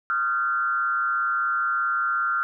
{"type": "tone with frequency modulation", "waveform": "sine", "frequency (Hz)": 1379, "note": "F6", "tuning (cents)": -22, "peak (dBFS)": -21, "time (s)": [0.1, 2.43], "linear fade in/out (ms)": 0, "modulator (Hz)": 143, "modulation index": 0.77, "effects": []}